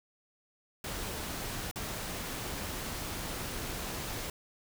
pink noise with dropouts, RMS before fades -38 dBFS, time 0.84-4.3 s, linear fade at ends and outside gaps 2 ms, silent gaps 1.713-1.758 s, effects none

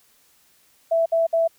sine tone bursts, 661 Hz, E5, 5 cents sharp, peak -16 dBFS, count 3, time 0.91-1.478 s, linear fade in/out 10 ms, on 150 ms, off 59 ms, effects white hiss -59 dBFS RMS until 1.58 s

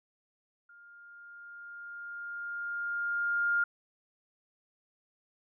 sine tone with level ramp, 1408 Hz, F6, 14 cents sharp, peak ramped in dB -53 to -24 dBFS, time 0.69-3.64 s, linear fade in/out 5 ms, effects none

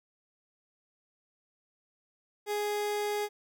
30% pulse tone, 415.3 Hz, G#4, in tune, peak -27 dBFS, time 2.46-3.29 s, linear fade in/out 50 ms, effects none

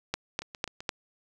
two click trains, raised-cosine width 0.2 ms, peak -23 / -11 dBFS, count 4 / 4, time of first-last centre 0.42-0.805 / 0.14-0.892 s, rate 7.79 / 3.99 Hz, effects none

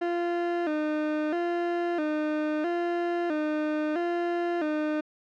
30% pulse tone with vibrato, 324.8 Hz, E4, 26 cents flat, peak -23 dBFS, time 0.01-5.01 s, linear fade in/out 10 ms, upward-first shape square, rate 0.76 Hz, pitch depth 110 cents each way, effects low-pass 2000 Hz 12 dB/octave

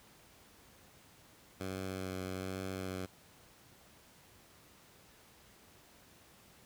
10% pulse tone with vibrato, 93.9 Hz, F#2, 26 cents sharp, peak -30 dBFS, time 1.6-3.06 s, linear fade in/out 5 ms, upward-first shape sine, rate 1.2 Hz, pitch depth 17 cents each way, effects pink hiss -61 dBFS RMS until 6.65 s + high-pass 60 Hz 12 dB/octave

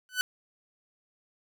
sawtooth tone with exponential growth, 1499 Hz, F#6, 22 cents sharp, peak -17 dBFS, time 0.09-0.21 s, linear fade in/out 0 ms, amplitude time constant 26 ms, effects none

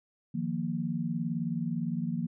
sine chord, Eb suspended second, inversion none, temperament just, 155.56 / 175.01 / 233.3 Hz, Eb3 / F3 / Bb3, 0 / +4 / +2 cents, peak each -35 / -33 / -33 dBFS, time 0.34-2.27 s, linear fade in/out 10 ms, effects none

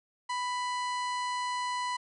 harmonic tone with a mistuned harmonic, 990 Hz, B5, 4 cents sharp, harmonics 1 / 2 / 3 / 4 / 5 / 6 / 7 / 8 / 9, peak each -31 / -39 / -44 / -44 / -51 / -51 / -52 / -53 / -52 dBFS, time 0.29-1.97 s, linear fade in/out 10 ms, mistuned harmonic 4, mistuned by +60 cents, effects none

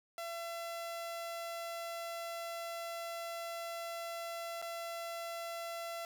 sawtooth tone with dropouts, 675 Hz, E5, 41 cents sharp, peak -36 dBFS, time 0.18-6.05 s, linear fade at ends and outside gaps 1 ms, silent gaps 4.617-4.624 s, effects none

